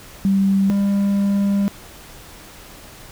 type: tone pair in turn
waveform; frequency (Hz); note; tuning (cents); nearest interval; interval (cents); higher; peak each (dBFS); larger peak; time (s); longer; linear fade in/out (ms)
sine / triangle; 195.1 / 199.78; G3 / G3; -8 / +33; unison; 41; second; -13; neither; 0.25-0.7 / 0.7-1.68; second; 0
effects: pink hiss -41 dBFS RMS until 3.11 s